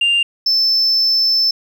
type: tone pair in turn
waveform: sine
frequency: 2794 / 5284 Hz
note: F7 / E8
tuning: 0 / +3 cents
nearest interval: major seventh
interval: 1103 cents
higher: second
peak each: -10 / -10 dBFS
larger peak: neither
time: 0.01-0.23 / 0.46-1.51 s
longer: second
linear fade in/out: 5 ms
effects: tanh soft clip ceiling -9 dBFS + 8-bit